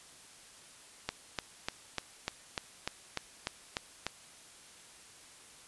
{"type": "click train", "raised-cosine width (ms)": 0.2, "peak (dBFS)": -15, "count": 11, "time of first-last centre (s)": [1.09, 4.066], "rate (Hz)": 3.36, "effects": ["white hiss -55 dBFS RMS until 5.67 s", "resampled to 24000 Hz"]}